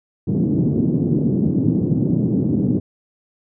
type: band-pass noise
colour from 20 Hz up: pink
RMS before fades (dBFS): -18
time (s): 0.27-2.8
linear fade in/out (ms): 10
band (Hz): 130 to 320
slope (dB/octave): 24
effects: none